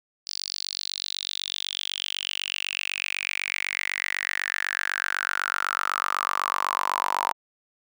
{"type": "tone with high-pass filter sweep", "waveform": "sawtooth", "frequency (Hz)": 48, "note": "G1", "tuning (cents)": -36, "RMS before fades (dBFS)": -29, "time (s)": [0.26, 7.33], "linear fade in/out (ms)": 20, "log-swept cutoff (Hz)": [4800, 930], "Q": 7.3, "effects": []}